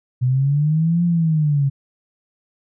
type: linear two-way sweep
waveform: sine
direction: up then down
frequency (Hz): 123.3 to 174.61 to 136.1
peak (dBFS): -14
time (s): 0.21-1.7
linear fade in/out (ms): 20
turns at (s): 1.04
effects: none